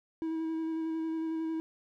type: tone with vibrato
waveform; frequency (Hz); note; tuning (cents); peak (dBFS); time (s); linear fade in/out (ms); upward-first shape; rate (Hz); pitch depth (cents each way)
triangle; 322.5; E4; -38; -29; 0.22-1.6; 0; square; 11; 12
effects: none